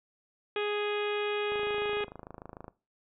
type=harmonic tone; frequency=415.3 Hz; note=G#4; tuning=in tune; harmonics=1 / 2 / 3 / 4 / 5 / 6 / 7 / 8 / 9; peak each=-30 / -40 / -40 / -41 / -45 / -39 / -47 / -42 / -52 dBFS; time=0.56-2.04 s; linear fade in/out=2 ms
type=click train; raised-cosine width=1 ms; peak=-29 dBFS; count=32; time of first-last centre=1.52-2.681 s; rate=26.7 Hz
effects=noise-tail reverb RT60 0.3 s tail -19 dB re dry